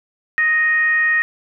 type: tone with frequency modulation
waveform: sine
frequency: 1864.7 Hz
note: A#6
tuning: in tune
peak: -13 dBFS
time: 0.38-1.22 s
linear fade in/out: 0 ms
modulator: 608 Hz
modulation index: 0.33
effects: none